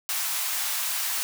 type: high-pass noise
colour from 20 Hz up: white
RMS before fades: -28 dBFS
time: 0.09-1.23 s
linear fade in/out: 0 ms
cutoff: 750 Hz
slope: 24 dB/octave
effects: none